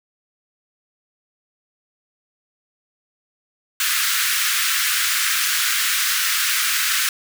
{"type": "high-pass noise", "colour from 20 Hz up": "pink", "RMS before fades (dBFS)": -20, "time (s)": [3.8, 7.09], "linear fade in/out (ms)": 2, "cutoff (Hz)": 1300, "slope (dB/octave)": 48, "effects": []}